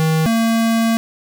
square tone pair in turn, 159.1 / 227.2 Hz, D#3 / A#3, +39 / -44 cents, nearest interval tritone, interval 617 cents, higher second, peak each -14 / -14 dBFS, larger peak neither, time 0-0.26 / 0.26-0.97 s, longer second, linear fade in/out 0 ms, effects none

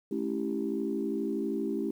sine chord, A dominant seventh, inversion none, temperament equal with one note detuned, 215.2 / 277.2 / 329.6 / 392 Hz, A3 / C#4 / E4 / G4, -38 / 0 / 0 / 0 cents, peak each -34 dBFS, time 0.11-1.91 s, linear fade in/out 5 ms, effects tanh soft clip ceiling -19 dBFS + 10-bit

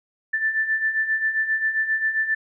sine beating tone pair, 1760 / 1767.5 Hz, A6 / A6, 0 / +7 cents, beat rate 7.5 Hz, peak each -27 / -21 dBFS, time 0.33-2.35 s, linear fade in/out 10 ms, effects none

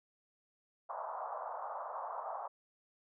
pink band-pass noise, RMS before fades -42 dBFS, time 0.89-2.48 s, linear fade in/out 10 ms, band 610 to 1200 Hz, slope 48 dB/octave, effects none

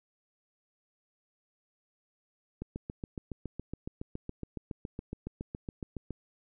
click train, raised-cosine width 3 ms, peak -24 dBFS, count 26, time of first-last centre 2.62-6.107 s, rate 7.17 Hz, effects none

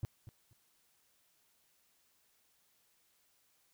triangle tone with echo, 109.9 Hz, A2, 2 cents flat, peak -30 dBFS, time 0.03-0.05 s, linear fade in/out 0 ms, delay 240 ms, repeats 2, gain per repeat -14 dB, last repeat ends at 0.53 s, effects white hiss -73 dBFS RMS until 3.73 s

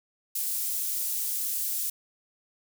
pink high-pass noise, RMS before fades -30 dBFS, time 0.35-1.9 s, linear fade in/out 5 ms, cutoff 11000 Hz, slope 12 dB/octave, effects none

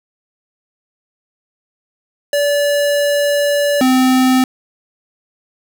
square tone pair in turn, 577 / 257.9 Hz, D5 / C4, -31 / -25 cents, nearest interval octave + major second, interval 1394 cents, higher first, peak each -13 / -10 dBFS, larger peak second, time 2.33-3.81 / 3.81-4.44 s, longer first, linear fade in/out 2 ms, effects none

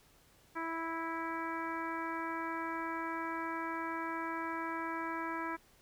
harmonic tone, 328.5 Hz, E4, 6 cents flat, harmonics 1 / 2 / 3 / 4 / 5 / 6 / 7, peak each -41 / -48 / -40 / -43 / -44 / -49 / -49 dBFS, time 0.55-5.57 s, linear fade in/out 20 ms, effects pink hiss -65 dBFS RMS until 5.81 s

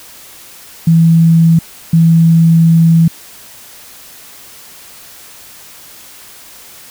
sine tone bursts at uneven times, 164.81 Hz, E3, in tune, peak -4 dBFS, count 2, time 0.87-1.59 / 1.93-3.08 s, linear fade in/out 5 ms, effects white hiss -36 dBFS RMS until 6.9 s

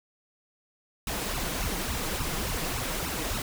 pink noise with flanger, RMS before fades -31 dBFS, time 1.07-3.42 s, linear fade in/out 2 ms, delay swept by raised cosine 0.73 to 6.43 ms, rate 3.5 Hz, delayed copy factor +0.8, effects none

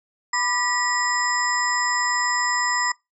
sine tone cluster, 991 / 1184 / 1939 / 5120 / 7360 Hz, B5 / D6 / B6 / D#8 / A#8, +6 / +14 / -32 / +49 / -23 cents, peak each -25 / -30 / -24 / -29 / -30 dBFS, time 0.33-2.92 s, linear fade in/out 5 ms, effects noise-tail reverb RT60 0.2 s tail -22 dB re dry

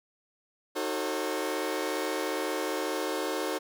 sawtooth chord, D# diminished seventh, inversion none, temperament just, 311.1 / 373.4 / 448 / 537.6 Hz, D#4 / F#4 / A4 / C5, 0 / +16 / +31 / +47 cents, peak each -31 dBFS, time 0.75-3.59 s, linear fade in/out 20 ms, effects none

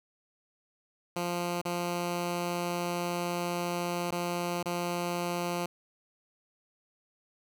10% pulse tone with dropouts, 174.61 Hz, F3, in tune, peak -22 dBFS, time 1.16-5.66 s, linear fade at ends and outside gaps 5 ms, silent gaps 1.615-1.652 / 4.109-4.121 / 4.629-4.657 s, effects none

